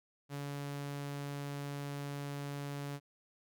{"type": "tone", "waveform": "sawtooth", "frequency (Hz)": 142.4, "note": "C#3", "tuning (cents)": 47, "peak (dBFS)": -35, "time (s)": [0.29, 3], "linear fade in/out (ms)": 50, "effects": []}